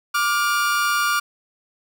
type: tone pair together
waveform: 40% pulse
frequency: 1174.7 / 1417.4 Hz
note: D6 / F6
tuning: 0 / +25 cents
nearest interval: minor third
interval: 325 cents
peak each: -20 dBFS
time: 0.14-1.2 s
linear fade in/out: 10 ms
effects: none